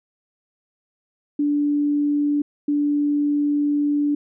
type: tone pair in turn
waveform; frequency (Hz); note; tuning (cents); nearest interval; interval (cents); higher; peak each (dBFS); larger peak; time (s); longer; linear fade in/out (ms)
sine; 291.5 / 291.5; D4 / D4; -13 / -13; unison; 0; neither; -17; neither; 1.39-2.42 / 2.68-4.15; second; 5
effects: none